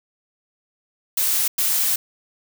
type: noise bursts at uneven times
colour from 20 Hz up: blue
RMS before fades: -20 dBFS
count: 2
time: 1.17-1.48 / 1.58-1.96 s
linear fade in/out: 5 ms
effects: none